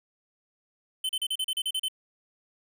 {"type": "tone bursts", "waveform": "square", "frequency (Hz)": 3063, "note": "G7", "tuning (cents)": -41, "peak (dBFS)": -27, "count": 10, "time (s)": [1.04, 1.884], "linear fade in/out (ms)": 5, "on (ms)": 52, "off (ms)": 36, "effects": []}